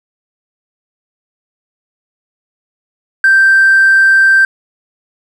sine tone with hard clipping, 1567 Hz, G6, 1 cent flat, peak -5 dBFS, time 3.24-4.45 s, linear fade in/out 2 ms, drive 1 dB, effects none

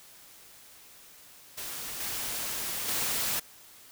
white noise with level steps, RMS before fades -38 / -34 / -30 dBFS, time 1.57-3.4 s, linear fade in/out 10 ms, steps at 2 / 2.88 s, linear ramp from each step 5 ms, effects white hiss -53 dBFS RMS until 3.91 s

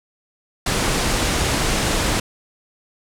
pink low-pass noise, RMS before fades -20 dBFS, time 0.66-2.2 s, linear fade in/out 5 ms, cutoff 10000 Hz, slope 24 dB/octave, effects none

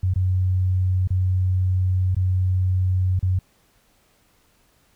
sine tone with dropouts, 92.5 Hz, F#2, in tune, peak -17 dBFS, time 0.03-3.39 s, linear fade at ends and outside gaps 5 ms, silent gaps 0.138-0.158 / 1.075-1.104 / 2.148-2.165 / 3.193-3.227 s, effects pink hiss -61 dBFS RMS until 4.95 s

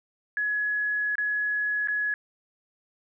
sine tone with dropouts, 1687 Hz, G#6, 27 cents sharp, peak -24 dBFS, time 0.37-2.14 s, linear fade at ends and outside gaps 1 ms, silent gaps 1.155-1.182 / 1.874-1.884 s, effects none

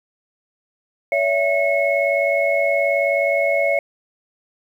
sine tone cluster, 565 / 664 / 2184 Hz, C#5 / E5 / C#7, +33 / +12 / -26 cents, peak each -19 / -20 / -21 dBFS, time 1.12-3.79 s, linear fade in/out 2 ms, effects 8-bit

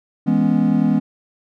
triangle chord, C# minor seventh, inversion first, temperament equal, 164.81 / 207.7 / 246.9 / 277.2 Hz, E3 / G#3 / B3 / C#4, 0 / 0 / 0 / 0 cents, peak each -19 / -16 / -16 / -19 dBFS, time 0.26-1 s, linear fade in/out 20 ms, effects none

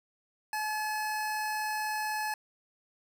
25% pulse tone, 856 Hz, A5, 48 cents flat, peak -27 dBFS, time 0.53-2.34 s, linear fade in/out 2 ms, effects none

